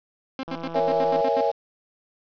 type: tone bursts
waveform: sawtooth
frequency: 265.2 Hz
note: C4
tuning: 23 cents sharp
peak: -24 dBFS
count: 9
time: 0.39-1.409 s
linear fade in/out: 2 ms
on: 43 ms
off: 79 ms
type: click train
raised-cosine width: 1 ms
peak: -23 dBFS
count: 122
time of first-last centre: 0.48-1.209 s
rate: 166 Hz
type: chord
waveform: sine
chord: A# half-diminished seventh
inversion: none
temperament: equal with one note detuned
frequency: 466.2 / 554.4 / 659.3 / 827.3 Hz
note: A#4 / C#5 / E5 / G#5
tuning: 0 / 0 / 0 / -7 cents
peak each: -25 dBFS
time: 0.74-1.52 s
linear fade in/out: 20 ms
effects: resampled to 11025 Hz + 7-bit